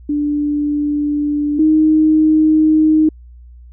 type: tone pair in turn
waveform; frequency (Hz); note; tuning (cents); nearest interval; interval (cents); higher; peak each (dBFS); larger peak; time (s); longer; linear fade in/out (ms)
sine; 293.7 / 311.2; D4 / D#4; 0 / 0; minor second; 100; second; -14 / -8; second; 0.09-1.59 / 1.59-3.09; neither; 5
effects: added 60 Hz sine -36 dBFS peak until 3.72 s